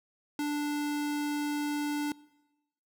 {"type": "tone", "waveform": "square", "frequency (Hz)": 293.7, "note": "D4", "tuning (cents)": 0, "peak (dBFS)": -30, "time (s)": [0.39, 2.12], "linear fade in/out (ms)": 2, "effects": ["noise-tail reverb RT60 1.0 s tail -22 dB re dry"]}